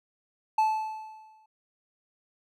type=tone with exponential decay; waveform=triangle; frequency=871 Hz; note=A5; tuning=18 cents flat; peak=-17 dBFS; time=0.58-1.46 s; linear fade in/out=5 ms; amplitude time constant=190 ms; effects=none